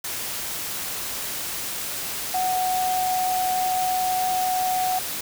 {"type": "tone in noise", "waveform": "sine", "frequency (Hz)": 740, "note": "F#5", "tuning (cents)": 0, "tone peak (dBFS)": -21, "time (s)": [2.34, 4.99], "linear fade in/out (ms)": 5, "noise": "white", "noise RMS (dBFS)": -30, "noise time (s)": [0.04, 5.21], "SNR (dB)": 6, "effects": []}